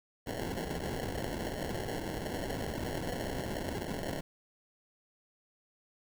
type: noise with sample-and-hold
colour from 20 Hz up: blue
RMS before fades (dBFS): -37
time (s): 0.26-4.21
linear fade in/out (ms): 10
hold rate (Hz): 1225
effects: none